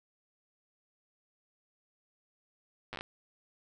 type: slowing click train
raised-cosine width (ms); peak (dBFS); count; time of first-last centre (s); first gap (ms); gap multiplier
0.3; -24; 7; 2.93-3.009; 8; 1.2
effects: none